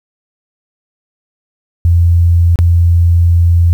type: tone with dropouts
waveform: sine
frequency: 85.5 Hz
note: F2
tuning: 36 cents flat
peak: -5 dBFS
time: 1.85-3.73 s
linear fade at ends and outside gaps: 0 ms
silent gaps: 2.558-2.589 s
effects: 7-bit